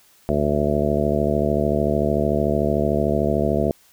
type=harmonic tone; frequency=73.42 Hz; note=D2; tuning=in tune; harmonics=1 / 2 / 3 / 4 / 5 / 6 / 7 / 8 / 9; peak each=-27 / -26 / -24 / -30 / -25 / -27 / -28 / -28 / -24 dBFS; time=0.29-3.71 s; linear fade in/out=0 ms; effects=white hiss -55 dBFS RMS until 3.92 s